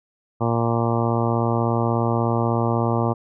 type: harmonic tone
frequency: 116.5 Hz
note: A#2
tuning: 1 cent flat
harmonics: 1 / 2 / 3 / 4 / 5 / 6 / 7 / 8 / 9 / 10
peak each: -22 / -25 / -27 / -28 / -29 / -30 / -30 / -31 / -32 / -32 dBFS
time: 0.4-3.14 s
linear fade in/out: 20 ms
effects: none